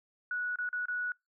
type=tone with dropouts; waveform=sine; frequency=1468 Hz; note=F#6; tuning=14 cents flat; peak=-31 dBFS; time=0.31-1.12 s; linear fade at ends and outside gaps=2 ms; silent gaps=0.558-0.586 / 0.69-0.729 / 0.856-0.883 s; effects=noise-tail reverb RT60 0.2 s tail -26 dB re dry